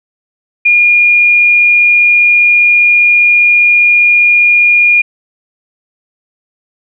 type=tone; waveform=sine; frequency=2425 Hz; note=D#7; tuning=45 cents flat; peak=-4 dBFS; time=0.65-5.02 s; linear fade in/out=10 ms; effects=none